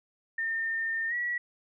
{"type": "tone with pitch glide", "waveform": "sine", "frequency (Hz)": [1813, 1931.9], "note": ["A#6", "B6"], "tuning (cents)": [-49, -39], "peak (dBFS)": -28, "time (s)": [0.38, 1.38], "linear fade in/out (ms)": 5, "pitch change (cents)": 110, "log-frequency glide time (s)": [1.08, 1.14], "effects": []}